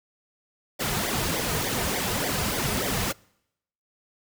pink noise with flanger, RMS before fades -27 dBFS, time 0.79-3.13 s, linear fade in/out 20 ms, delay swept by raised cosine 0.72 to 3.72 ms, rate 3.4 Hz, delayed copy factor -0.85, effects noise-tail reverb RT60 0.8 s tail -26 dB re dry

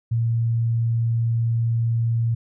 sine tone, 115.6 Hz, A#2, 14 cents flat, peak -18 dBFS, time 0.11-2.35 s, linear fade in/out 10 ms, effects none

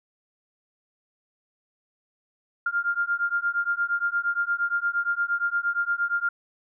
sine beating tone pair, 1396.9 / 1405.5 Hz, F6 / F6, 0 / +11 cents, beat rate 8.6 Hz, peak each -26 dBFS, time 2.66-6.29 s, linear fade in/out 5 ms, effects none

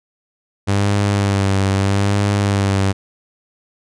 sawtooth tone with vibrato, 99.3 Hz, G2, 23 cents sharp, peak -10 dBFS, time 0.67-2.93 s, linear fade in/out 20 ms, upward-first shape sine, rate 0.78 Hz, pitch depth 38 cents each way, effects resampled to 22050 Hz

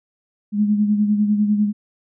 sine beating tone pair, 207.7 / 217.7 Hz, G#3 / A3, 0 / -18 cents, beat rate 10 Hz, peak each -15 / -24 dBFS, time 0.52-1.73 s, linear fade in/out 50 ms, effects none

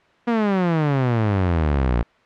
sawtooth exponential sweep, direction down, 241.7 to 56.1 Hz, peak -13 dBFS, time 0.27-2.03 s, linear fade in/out 10 ms, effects white hiss -55 dBFS RMS until 2.25 s + low-pass 2000 Hz 12 dB/octave

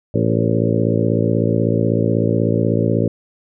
harmonic tone with a mistuned harmonic, 56.2 Hz, A1, 37 cents sharp, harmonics 2 / 3 / 4 / 5 / 6 / 7 / 8 / 9 / 10, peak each -19 / -21 / -22 / -23 / -24 / -24 / -25 / -26 / -26 dBFS, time 0.14-3.08 s, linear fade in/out 5 ms, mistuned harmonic 8, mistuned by +32 cents, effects none

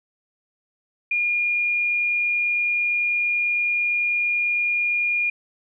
sine tone, 2423 Hz, D#7, 47 cents flat, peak -19 dBFS, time 1.11-5.3 s, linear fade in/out 5 ms, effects none

